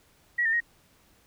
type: tone with pitch steps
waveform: sine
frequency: 1919 / 1804 / 1878 Hz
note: A#6 / A6 / A#6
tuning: +50 / +43 / +12 cents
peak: -22 dBFS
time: 0.38-0.605 s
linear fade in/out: 10 ms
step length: 75 ms
effects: pink hiss -62 dBFS RMS until 1.26 s